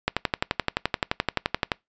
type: click train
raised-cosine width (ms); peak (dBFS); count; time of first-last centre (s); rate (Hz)
0.3; -5; 20; 0.08-1.718; 11.6
effects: noise-tail reverb RT60 0.2 s tail -25 dB re dry + resampled to 16000 Hz